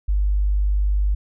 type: tone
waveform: sine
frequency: 50 Hz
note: G1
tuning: 35 cents sharp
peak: -16 dBFS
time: 0.08-1.15 s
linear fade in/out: 10 ms
effects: none